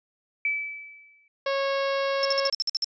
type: tone with exponential decay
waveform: sine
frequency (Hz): 2307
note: D7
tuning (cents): -31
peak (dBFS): -21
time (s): 0.45-1.28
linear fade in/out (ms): 2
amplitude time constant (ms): 180
type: harmonic tone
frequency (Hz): 549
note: C#5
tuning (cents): -17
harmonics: 1 / 2 / 3 / 4 / 5 / 6 / 7 / 8 / 9 / 10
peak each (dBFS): -25 / -31 / -35 / -37 / -39 / -41 / -42 / -43 / -44 / -45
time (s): 1.46-2.5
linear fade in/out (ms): 5
type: tone bursts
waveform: sine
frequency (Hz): 5350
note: E8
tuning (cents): +25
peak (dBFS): -22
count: 9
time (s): 2.23-2.843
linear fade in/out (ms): 0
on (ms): 21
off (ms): 53
effects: resampled to 16000 Hz